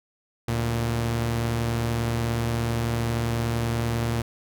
sawtooth tone pair together, 73.42 / 116.54 Hz, D2 / A#2, 0 / 0 cents, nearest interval minor sixth, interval 800 cents, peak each -28 / -20 dBFS, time 0.48-4.22 s, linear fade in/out 5 ms, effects none

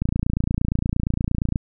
click train, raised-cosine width 5 ms, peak -9 dBFS, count 45, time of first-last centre 0.02-1.558 s, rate 28.6 Hz, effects none

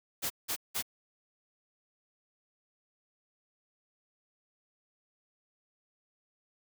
white noise bursts, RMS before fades -33 dBFS, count 3, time 0.22-0.826 s, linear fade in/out 20 ms, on 82 ms, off 180 ms, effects none

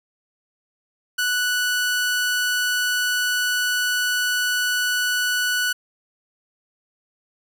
sawtooth tone, 1480 Hz, F#6, in tune, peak -16 dBFS, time 1.18-5.73 s, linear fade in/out 10 ms, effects none

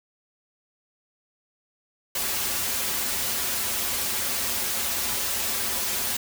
white noise with comb filter, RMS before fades -27 dBFS, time 2.15-6.17 s, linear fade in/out 5 ms, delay 6.5 ms, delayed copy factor -0.8, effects none

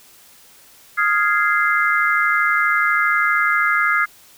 sine chord, F minor seventh, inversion third, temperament equal with one note detuned, 1244.5 / 1396.9 / 1661.2 / 2080 Hz, Eb6 / F6 / Ab6 / C7, 0 / 0 / 0 / -11 cents, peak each -20 dBFS, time 0.97-4.06 s, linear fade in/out 20 ms, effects white hiss -48 dBFS RMS until 4.37 s

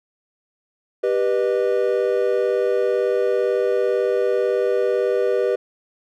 triangle chord, G augmented, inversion none, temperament just, 392 / 490 / 612.5 Hz, G4 / B4 / D#5, 0 / -14 / -27 cents, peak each -19 / -18 / -23 dBFS, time 1.03-5.56 s, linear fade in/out 10 ms, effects none

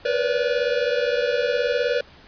square tone cluster, 479.9 / 499.2 / 575 Hz, B4 / B4 / D5, -50 / +19 / -37 cents, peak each -25 dBFS, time 0.05-2.01 s, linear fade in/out 5 ms, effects pink hiss -48 dBFS RMS until 2.27 s + resampled to 11025 Hz

